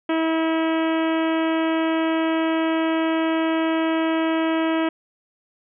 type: harmonic tone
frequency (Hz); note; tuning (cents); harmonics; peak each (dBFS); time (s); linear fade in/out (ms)
323.2; E4; -34; 1 / 2 / 3 / 4 / 5 / 6 / 7 / 8 / 9 / 10; -20 / -26 / -30 / -32 / -34 / -36 / -37 / -38 / -39 / -40; 0.09-4.89; 5
effects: none